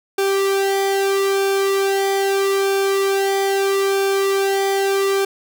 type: tone with flanger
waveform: sawtooth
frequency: 392 Hz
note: G4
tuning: in tune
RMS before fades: -18 dBFS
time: 0.18-5.25 s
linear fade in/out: 5 ms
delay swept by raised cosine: 1 to 1.82 ms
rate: 0.78 Hz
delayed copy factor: -0.75
effects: none